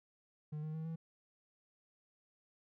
triangle tone with pitch steps, 151.6 / 155.32 / 159.14 / 163.04 Hz, D#3 / D#3 / D#3 / E3, -45 / -3 / +39 / -19 cents, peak -37 dBFS, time 0.52-0.96 s, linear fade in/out 10 ms, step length 110 ms, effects none

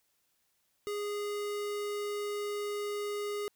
square tone, 412.4 Hz, G#4, 12 cents flat, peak -34 dBFS, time 0.87-3.48 s, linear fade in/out 0 ms, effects white hiss -75 dBFS RMS until 3.55 s

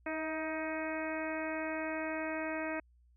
harmonic tone with a mistuned harmonic, 314.4 Hz, D#4, 18 cents sharp, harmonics 1 / 2 / 3 / 4 / 5 / 6 / 7 / 8, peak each -39 / -39 / -45 / -47 / -44 / -45 / -46 / -47 dBFS, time 0.06-2.8 s, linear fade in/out 5 ms, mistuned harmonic 2, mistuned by +22 cents, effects added 60 Hz sine -62 dBFS peak until 3.16 s

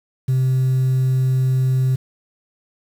sine tone, 130 Hz, C3, 11 cents flat, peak -12 dBFS, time 0.28-1.96 s, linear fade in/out 10 ms, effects tanh soft clip ceiling -13 dBFS + 7-bit

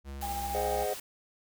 square tone with pitch glide, 68.9 to 67.4 Hz, C#2 to C#2, -10 to -48 cents, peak -39 dBFS, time 0.04-0.87 s, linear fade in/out 50 ms, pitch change -38 cents, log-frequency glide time 0.41-0.63 s
white noise, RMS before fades -42 dBFS, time 0.21-1 s, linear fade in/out 5 ms
sine tone with tremolo, 804 Hz, G5, 44 cents sharp, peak -32 dBFS, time 0.22-0.84 s, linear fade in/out 10 ms, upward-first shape square, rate 14 Hz, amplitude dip 30%
triangle chord, Ab dominant seventh, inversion none, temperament equal with one note detuned, 415.3 / 523.3 / 622.3 / 742.1 Hz, Ab4 / C5 / Eb5 / Gb5, 0 / 0 / 0 / +5 cents, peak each -33 dBFS, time 0.54-0.94 s, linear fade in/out 10 ms
effects none

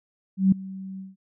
sine tone with ADSR envelope, 191.1 Hz, G3, 44 cents flat, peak -12 dBFS, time 0.37-1.16 s, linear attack 150 ms, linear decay 5 ms, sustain -21 dB, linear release 170 ms, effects none

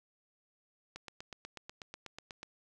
click train, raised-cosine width 0.2 ms, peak -27 dBFS, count 13, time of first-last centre 0.96-2.431 s, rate 8.16 Hz, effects none

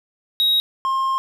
triangle tone pair in turn, 3800 / 1064.4 Hz, A#7 / C6, +33 / +29 cents, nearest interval octave + minor seventh, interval 2204 cents, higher first, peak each -13 / -16 dBFS, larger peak first, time 0.4-0.6 / 0.85-1.18 s, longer second, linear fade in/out 0 ms, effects none

